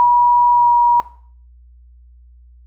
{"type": "tone with pitch glide", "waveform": "sine", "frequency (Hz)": [966, 957.1], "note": ["B5", "A#5"], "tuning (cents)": [-39, 45], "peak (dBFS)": -8, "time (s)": [0, 1], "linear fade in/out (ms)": 0, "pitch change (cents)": -16, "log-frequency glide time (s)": [0.52, 0.68], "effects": ["noise-tail reverb RT60 0.5 s tail -17 dB re dry", "added 60 Hz sine -42 dBFS peak until 2.66 s"]}